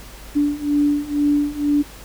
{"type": "beating tone pair", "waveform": "sine", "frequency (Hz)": [290, 292.1], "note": ["D4", "D4"], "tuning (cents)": [-22, -9], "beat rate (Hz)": 2.1, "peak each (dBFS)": [-20, -18], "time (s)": [0.35, 1.83], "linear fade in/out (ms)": 20, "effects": ["added 50 Hz sine -40 dBFS peak until 2.04 s", "pink hiss -41 dBFS RMS until 2.04 s"]}